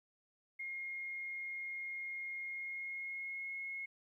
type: tone with pitch glide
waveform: sine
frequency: 2140 to 2167 Hz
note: C7 to C#7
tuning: +38 to -40 cents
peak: -40 dBFS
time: 0.59-3.86 s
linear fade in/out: 10 ms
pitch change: +22 cents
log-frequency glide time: 2.42-3.54 s
effects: 13-bit